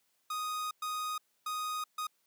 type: tone bursts at uneven times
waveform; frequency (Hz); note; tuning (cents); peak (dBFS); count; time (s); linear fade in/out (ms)
45% pulse; 1244.5; D#6; 0; -34; 4; 0.3-0.71 / 0.82-1.18 / 1.46-1.84 / 1.98-2.07; 5
effects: white hiss -75 dBFS RMS until 2.26 s + high-pass 150 Hz 12 dB/octave